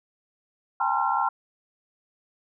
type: tone cluster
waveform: sine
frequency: 795 / 860 / 935 / 1051 / 1365 Hz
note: G5 / A5 / A#5 / C6 / F6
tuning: +24 / -40 / +5 / +7 / -40 cents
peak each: -28 dBFS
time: 0.8-1.29 s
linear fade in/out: 5 ms
effects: none